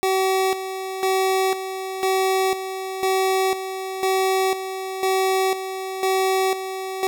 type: tone with tremolo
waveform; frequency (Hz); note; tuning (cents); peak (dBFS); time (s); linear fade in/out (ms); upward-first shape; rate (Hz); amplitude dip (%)
25% pulse; 380.1; F#4; +47; -14; 0.03-7.07; 0; square; 1; 65
effects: none